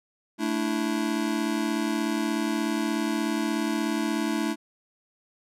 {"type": "chord", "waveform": "square", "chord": "A suspended fourth", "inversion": "none", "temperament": "just", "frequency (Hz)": [220, 293.3, 330], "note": ["A3", "D4", "E4"], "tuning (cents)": [0, -2, 2], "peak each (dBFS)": -30, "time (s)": [0.38, 4.56], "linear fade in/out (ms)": 50, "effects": ["low-pass 12000 Hz 12 dB/octave"]}